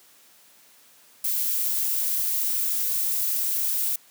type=noise; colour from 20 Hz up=violet; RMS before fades=-25 dBFS; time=1.24-3.96 s; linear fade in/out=5 ms; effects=white hiss -55 dBFS RMS until 4.1 s + high-pass 150 Hz 12 dB/octave